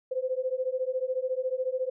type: beating tone pair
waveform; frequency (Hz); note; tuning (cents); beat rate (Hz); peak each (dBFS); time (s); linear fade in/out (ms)
sine; 508 / 522; B4 / C5; +49 / -4; 14; -30; 0.11-1.9; 10
effects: none